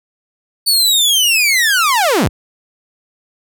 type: linear sweep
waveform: sawtooth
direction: down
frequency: 4547 to 31.49 Hz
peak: -7 dBFS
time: 0.66-2.29 s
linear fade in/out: 20 ms
effects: none